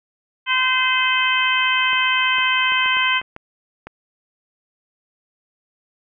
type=harmonic tone; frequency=515 Hz; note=C5; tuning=28 cents flat; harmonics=2 / 3 / 4 / 5 / 6; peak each=-22 / -22 / -22 / -22 / -22 dBFS; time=0.46-3.22 s; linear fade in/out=50 ms
type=clicks; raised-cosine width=0.5 ms; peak=-19 dBFS; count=8; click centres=1.931 / 2.384 / 2.721 / 2.86 / 2.969 / 3.215 / 3.364 / 3.87 s
effects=none